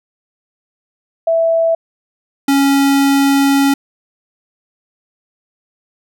sine / square tone pair in turn, 659.3 / 277.2 Hz, E5 / C#4, 0 / 0 cents, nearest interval octave + minor third, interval 1500 cents, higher first, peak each -10 dBFS, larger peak neither, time 1.27-1.75 / 2.48-3.74 s, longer second, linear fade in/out 5 ms, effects none

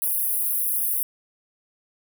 pink high-pass noise, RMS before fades -24 dBFS, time 0.02-1.03 s, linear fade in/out 0 ms, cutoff 10000 Hz, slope 96 dB/octave, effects none

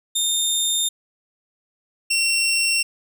20% pulse tone pair in turn, 3639 / 2726 Hz, A#7 / F7, -42 / -43 cents, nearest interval perfect fourth, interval 501 cents, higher first, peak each -13 dBFS, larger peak neither, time 0.15-0.89 / 2.1-2.83 s, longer first, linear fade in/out 10 ms, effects none

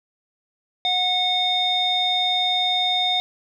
square tone with low-pass filter, 730 Hz, F#5, 24 cents flat, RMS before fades -21 dBFS, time 0.85-3.2 s, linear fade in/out 0 ms, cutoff 3700 Hz, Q 8.4, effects none

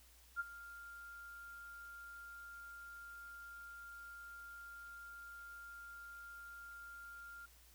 sine tone with ADSR envelope, 1396.9 Hz, F6, in tune, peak -34 dBFS, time 0.36-7.46 s, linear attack 39 ms, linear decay 26 ms, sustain -16 dB, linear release 8 ms, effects added 60 Hz sine -65 dBFS peak until 7.74 s + white hiss -66 dBFS RMS until 7.74 s

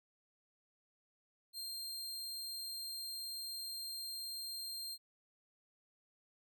sawtooth tone, 4187 Hz, C8, in tune, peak -39 dBFS, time 1.53-4.98 s, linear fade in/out 50 ms, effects none

